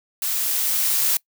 blue noise with level ramp, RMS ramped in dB -24 to -19 dBFS, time 0.22-1.17 s, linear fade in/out 2 ms, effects noise-tail reverb RT60 0.1 s tail -24 dB re dry

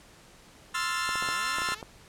sawtooth chord, F major seventh, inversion second, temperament equal, 1046.5 / 1318.5 / 1396.9 / 1760 Hz, C6 / E6 / F6 / A6, 0 / 0 / 0 / 0 cents, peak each -30 dBFS, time 0.74-1.75 s, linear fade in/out 10 ms
clicks, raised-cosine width 1 ms, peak -24 dBFS, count 9, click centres 1.091 / 1.156 / 1.225 / 1.288 / 1.585 / 1.619 / 1.688 / 1.721 / 1.828 s
5% pulse linear sweep, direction up, 92.5 to 459.7 Hz, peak -33 dBFS, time 1.21-1.82 s, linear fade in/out 10 ms
effects pink hiss -54 dBFS RMS until 2.08 s + low-pass 10000 Hz 12 dB/octave

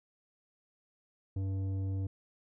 sine tone with tanh clipping, 96.3 Hz, G2, 30 cents flat, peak -33 dBFS, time 1.36-2.07 s, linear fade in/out 5 ms, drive 10 dB, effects none

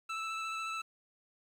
25% pulse tone with vibrato, 1318.5 Hz, E6, in tune, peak -32 dBFS, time 0.09-0.82 s, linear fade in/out 10 ms, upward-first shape square, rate 14 Hz, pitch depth 9 cents each way, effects low-pass 6000 Hz 12 dB/octave + 10-bit

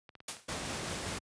clicks, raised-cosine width 0.3 ms, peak -34 dBFS, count 5, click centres 0.092 / 0.153 / 0.204 / 0.368 / 0.489 s
white noise with exponential decay, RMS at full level -34 dBFS, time 0.28-0.51 s, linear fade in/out 5 ms, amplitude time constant 50 ms
pink noise with tremolo, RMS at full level -36 dBFS, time 0.48-1.19 s, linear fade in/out 10 ms, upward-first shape triangle, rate 5.2 Hz, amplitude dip 25%
effects high-pass 80 Hz 12 dB/octave + resampled to 22050 Hz

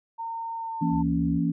sine tone with pitch glide, 914 to 891.1 Hz, A#5 to A5, -34 to +22 cents, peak -30 dBFS, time 0.18-1.03 s, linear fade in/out 20 ms, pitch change -44 cents, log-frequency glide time 0.56-0.91 s
sine chord, A# diminished, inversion second, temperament just, 167.82 / 233.1 / 279.7 Hz, E3 / A#3 / C#4, +31 / 0 / +16 cents, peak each -25 / -29 / -26 dBFS, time 0.81-1.52 s, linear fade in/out 10 ms
sine tone, 73.6 Hz, D2, 4 cents sharp, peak -33 dBFS, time 0.9-1.41 s, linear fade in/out 50 ms
effects none

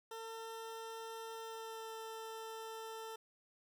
20% pulse tone with pitch glide, 450.8 to 445.9 Hz, A4 to A4, +42 to +23 cents, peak -40 dBFS, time 0.11-3.16 s, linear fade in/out 5 ms, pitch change -19 cents, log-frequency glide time 1.37-1.92 s, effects none

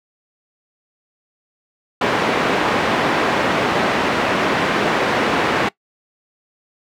pink band-pass noise, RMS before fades -18 dBFS, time 2.01-5.69 s, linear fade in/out 5 ms, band 250 to 2300 Hz, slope 12 dB/octave, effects noise-tail reverb RT60 0.1 s tail -21 dB re dry

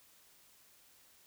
silence, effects white hiss -64 dBFS RMS until 1.26 s

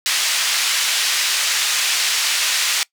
pink band-pass noise, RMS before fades -19 dBFS, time 0.06-2.83 s, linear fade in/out 0 ms, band 2300 to 8000 Hz, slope 12 dB/octave, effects noise-tail reverb RT60 0.1 s tail -22 dB re dry

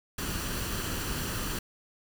pink noise with comb filter, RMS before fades -33 dBFS, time 0.18-1.59 s, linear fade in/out 5 ms, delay 0.68 ms, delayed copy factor +0.5, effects none

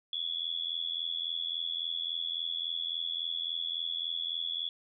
sine tone with amplitude modulation, 3400 Hz, G#7, 40 cents sharp, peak -28 dBFS, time 0.13-4.69 s, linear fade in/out 2 ms, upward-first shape sine, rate 83.6 Hz, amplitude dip 90%, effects none

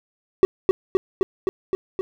triangle tone with echo, 380 Hz, F#4, 46 cents sharp, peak -7 dBFS, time 0.43-0.45 s, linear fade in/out 0 ms, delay 260 ms, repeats 6, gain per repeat -2 dB, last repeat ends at 2.01 s, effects none

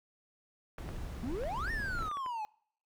brown noise, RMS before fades -40 dBFS, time 0.78-2.09 s, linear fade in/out 5 ms
clicks, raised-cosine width 0.5 ms, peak -31 dBFS, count 9, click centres 0.784 / 0.89 / 1.436 / 1.678 / 1.989 / 2.025 / 2.114 / 2.171 / 2.262 s
triangle exponential two-way sweep, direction up then down, 220 to 1864.7 to 830 Hz, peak -33 dBFS, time 1.23-2.45 s, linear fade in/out 0 ms, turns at 1.71 s
effects noise-tail reverb RT60 0.6 s tail -25 dB re dry

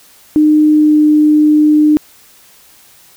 sine tone with pitch glide, 304.5 to 302.4 Hz, D#4 to D#4, -37 to -49 cents, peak -5 dBFS, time 0.36-1.97 s, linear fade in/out 0 ms, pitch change -12 cents, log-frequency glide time 0.69-1 s, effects white hiss -44 dBFS RMS until 3.16 s

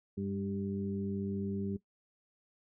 harmonic tone with a mistuned harmonic, 98.2 Hz, G2, 4 cents sharp, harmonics 1 / 2 / 3 / 4, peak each -41 / -35 / -46 / -41 dBFS, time 0.17-1.77 s, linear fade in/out 10 ms, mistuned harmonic 2, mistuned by +17 cents, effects noise-tail reverb RT60 0.1 s tail -17 dB re dry

